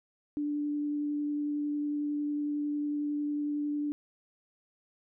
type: tone with vibrato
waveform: sine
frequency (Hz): 293.7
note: D4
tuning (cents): 0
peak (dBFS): -29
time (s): 0.37-3.92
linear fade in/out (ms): 0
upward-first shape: triangle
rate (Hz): 11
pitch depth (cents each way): 9
effects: none